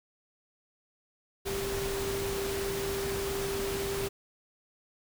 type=tone in noise; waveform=sine; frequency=394 Hz; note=G4; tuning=9 cents sharp; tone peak=-32 dBFS; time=1.45-4.09 s; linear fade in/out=20 ms; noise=pink; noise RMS=-36 dBFS; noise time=1.45-4.09 s; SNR=+1 dB; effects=none